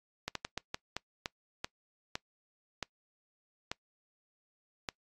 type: slowing click train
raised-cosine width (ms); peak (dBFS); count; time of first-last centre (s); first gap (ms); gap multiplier
0.2; -17; 12; 0.28-4.888; 73; 1.32
effects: noise-tail reverb RT60 0.1 s tail -24 dB re dry + AAC 32 kbps